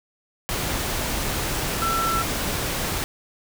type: tone in noise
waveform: sine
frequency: 1339 Hz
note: E6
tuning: 27 cents sharp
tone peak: -22 dBFS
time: 1.82-2.22 s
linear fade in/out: 0 ms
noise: pink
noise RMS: -26 dBFS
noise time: 0.49-3.04 s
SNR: +1 dB
effects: none